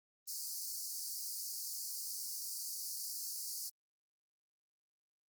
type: high-pass noise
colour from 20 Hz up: pink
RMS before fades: -42 dBFS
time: 0.27-3.7 s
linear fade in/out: 20 ms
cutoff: 4500 Hz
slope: 96 dB/octave
effects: Opus 24 kbps